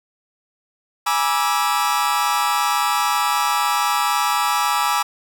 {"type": "chord", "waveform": "40% pulse", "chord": "E dominant seventh", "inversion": "first", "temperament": "equal with one note detuned", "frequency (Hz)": [830.6, 968.6, 1174.7, 1318.5], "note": ["G#5", "B5", "D6", "E6"], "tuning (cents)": [0, -34, 0, 0], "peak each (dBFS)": -22, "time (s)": [1.06, 5.03], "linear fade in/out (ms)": 10, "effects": []}